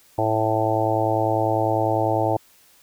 harmonic tone, 110 Hz, A2, in tune, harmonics 1 / 3 / 4 / 5 / 6 / 7 / 8, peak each -26 / -26 / -29 / -26 / -25 / -25 / -27 dBFS, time 0.18-2.37 s, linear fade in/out 5 ms, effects white hiss -55 dBFS RMS until 2.82 s

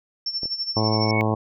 sine tone with tremolo, 5410 Hz, E8, 44 cents sharp, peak -22 dBFS, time 0.26-1.11 s, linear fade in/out 2 ms, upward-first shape sine, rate 12 Hz, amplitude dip 75%
clicks, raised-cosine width 2 ms, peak -22 / -24 dBFS, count 2, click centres 0.433 / 0.456 s
harmonic tone, 108.8 Hz, A2, 19 cents flat, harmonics 1 / 2 / 3 / 4 / 5 / 6 / 7 / 8 / 9 / 10, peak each -23 / -26 / -28 / -29 / -30 / -31 / -31 / -32 / -33 / -33 dBFS, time 0.76-1.35 s, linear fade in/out 10 ms
sine tone with exponential growth, 2217 Hz, C#7, in tune, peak -20 dBFS, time 0.78-1.21 s, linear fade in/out 0 ms, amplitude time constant 92 ms
effects none

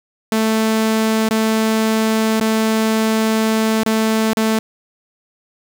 sawtooth tone with dropouts, 220.5 Hz, A3, 4 cents sharp, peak -10 dBFS, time 0.32-4.59 s, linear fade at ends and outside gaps 2 ms, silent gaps 1.289-1.309 / 2.4-2.409 / 3.834-3.861 / 4.333-4.37 s, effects 7-bit

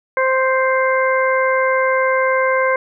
harmonic tone, 523.3 Hz, C5, in tune, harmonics 1 / 2 / 3 / 4, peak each -16 / -19 / -21 / -22 dBFS, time 0.17-2.76 s, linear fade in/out 2 ms, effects none

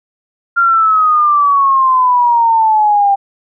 sine exponential sweep, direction down, 1396.9 to 789 Hz, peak -7 dBFS, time 0.56-3.16 s, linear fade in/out 20 ms, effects none

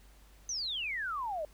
sine exponential sweep, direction down, 6272 to 580 Hz, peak -33 dBFS, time 0.49-1.45 s, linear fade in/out 2 ms, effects added 50 Hz sine -56 dBFS peak until 1.53 s + pink hiss -63 dBFS RMS until 1.53 s

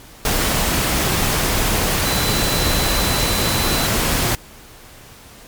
sine tone in noise, 4013 Hz, B7, 27 cents sharp, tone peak -25 dBFS, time 2.05-3.87 s, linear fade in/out 2 ms, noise pink, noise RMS -18 dBFS, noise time 0.25-4.35 s, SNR -10 dB, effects pink hiss -42 dBFS RMS until 5.47 s + MP3 96 kbps

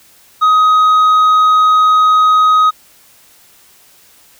sine tone with tanh clipping, 1258 Hz, D#6, 19 cents sharp, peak -7 dBFS, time 0.41-2.71 s, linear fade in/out 20 ms, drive 4 dB, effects white hiss -46 dBFS RMS until 4.39 s

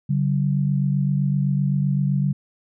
sine tone pair together, 142.31 / 190.1 Hz, C#3 / F#3, +46 / +47 cents, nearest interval perfect fourth, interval 501 cents, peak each -19 / -23 dBFS, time 0.09-2.33 s, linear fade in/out 10 ms, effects none

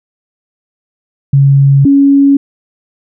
sine tone pair in turn, 138.59 / 278.7 Hz, C#3 / C#4, 0 / +9 cents, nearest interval octave, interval 1209 cents, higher second, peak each -3 dBFS, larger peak neither, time 1.33-1.85 / 1.85-2.37 s, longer neither, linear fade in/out 5 ms, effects none

